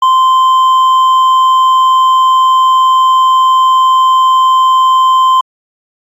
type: tone with hard clipping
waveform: sine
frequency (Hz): 1039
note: C6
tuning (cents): -12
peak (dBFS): -6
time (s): 0.02-5.41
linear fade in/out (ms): 5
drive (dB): 4
effects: AAC 64 kbps